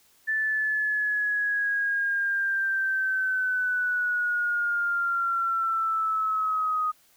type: linear sweep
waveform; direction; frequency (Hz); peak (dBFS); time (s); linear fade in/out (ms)
sine; down; 1760 to 1244.5; -23; 0.27-6.92; 20
effects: white hiss -61 dBFS RMS until 7.16 s